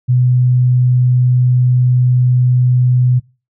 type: tone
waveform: sine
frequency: 125.2 Hz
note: B2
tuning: 24 cents sharp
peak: -8 dBFS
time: 0.08-3.2 s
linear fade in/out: 20 ms
effects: noise-tail reverb RT60 0.3 s tail -22 dB re dry